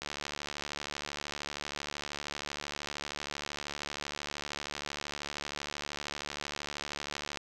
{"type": "click train", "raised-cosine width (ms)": 0.2, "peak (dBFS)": -19, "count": 537, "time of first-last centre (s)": [0.02, 7.373], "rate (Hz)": 72.9, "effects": []}